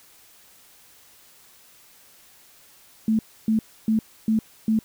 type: tone bursts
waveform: sine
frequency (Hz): 220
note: A3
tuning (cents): 0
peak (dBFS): -17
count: 5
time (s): 3.08-4.79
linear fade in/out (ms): 2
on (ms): 110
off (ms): 290
effects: white hiss -53 dBFS RMS until 4.84 s